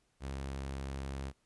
sawtooth tone, 67.8 Hz, C#2, 38 cents flat, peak -34 dBFS, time 0.2-1.33 s, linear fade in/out 50 ms, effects pink hiss -75 dBFS RMS until 1.45 s + resampled to 24000 Hz

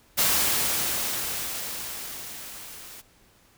white noise with level ramp, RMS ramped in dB -21 to -44 dBFS, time 0.17-3.02 s, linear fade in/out 20 ms, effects pink hiss -59 dBFS RMS until 3.57 s

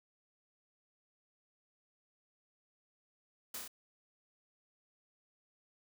white noise with echo, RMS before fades -42 dBFS, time 3.54-3.58 s, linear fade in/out 5 ms, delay 33 ms, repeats 3, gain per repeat -2 dB, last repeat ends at 3.679 s, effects none

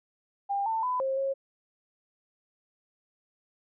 sine tone with pitch steps, 799 / 894 / 1002 / 534 / 543 Hz, G5 / A5 / B5 / C5 / C#5, +33 / +27 / +25 / +35 / -36 cents, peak -26 dBFS, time 0.49-1.34 s, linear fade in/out 20 ms, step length 170 ms, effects none

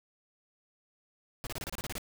pink noise bursts, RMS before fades -38 dBFS, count 10, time 1.44-1.981 s, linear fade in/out 0 ms, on 28 ms, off 29 ms, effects none

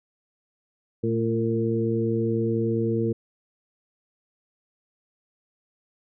harmonic tone with a mistuned harmonic, 114.3 Hz, A#2, 34 cents flat, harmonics 1 / 2 / 3 / 4, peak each -27 / -27 / -27 / -27 dBFS, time 1.03-3.13 s, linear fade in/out 10 ms, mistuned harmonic 2, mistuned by -35 cents, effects none

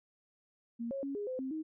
sine tone with pitch steps, 233.5 / 547 / 277.1 / 411.3 / 513 / 263.3 / 314.4 Hz, A#3 / C#5 / C#4 / G#4 / C5 / C4 / D#4, +3 / -23 / -1 / -17 / -34 / +11 / +18 cents, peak -35 dBFS, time 0.79-1.63 s, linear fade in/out 20 ms, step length 120 ms, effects none

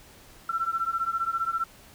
sine beating tone pair, 1339 / 1354 Hz, E6 / E6, +27 / +46 cents, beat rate 15 Hz, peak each -29 / -28 dBFS, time 0.49-1.64 s, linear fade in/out 5 ms, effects pink hiss -52 dBFS RMS until 1.94 s

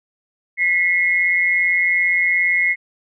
sine tone pair together, 1975.5 / 2153 Hz, B6 / C7, 0 / +49 cents, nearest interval minor second, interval 149 cents, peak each -18 / -16 dBFS, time 0.57-2.76 s, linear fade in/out 50 ms, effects none

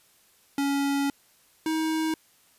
square tone pair in turn, 280 / 317.4 Hz, C#4 / D#4, +18 / +35 cents, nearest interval major second, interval 217 cents, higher second, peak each -24 / -25 dBFS, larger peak first, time 0.58-1.1 / 1.66-2.14 s, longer first, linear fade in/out 2 ms, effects white hiss -61 dBFS RMS until 2.58 s + resampled to 32000 Hz

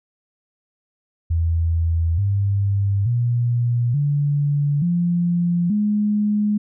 sine tone with pitch steps, 82.9 / 99.73 / 119.98 / 144.34 / 173.64 / 208.9 Hz, E2 / G2 / B2 / D3 / F3 / G#3, +10 / +30 / -50 / -30 / -10 / +10 cents, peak -16 dBFS, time 1.3-6.58 s, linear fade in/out 10 ms, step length 880 ms, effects none

